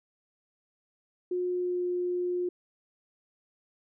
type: tone with pitch glide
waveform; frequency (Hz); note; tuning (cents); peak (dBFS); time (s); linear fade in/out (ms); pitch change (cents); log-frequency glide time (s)
sine; 359.9 to 356.8; F#4 to F4; -48 to +37; -27; 1.31-2.49; 5; -15; 1.51-1.84
effects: none